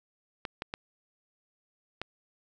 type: clicks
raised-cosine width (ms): 0.3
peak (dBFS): -18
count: 4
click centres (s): 0.452 / 0.621 / 0.739 / 2.016
effects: none